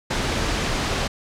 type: noise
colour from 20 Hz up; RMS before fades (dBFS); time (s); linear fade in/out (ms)
pink; -23; 0.1-1.08; 10
effects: low-pass 6000 Hz 12 dB/octave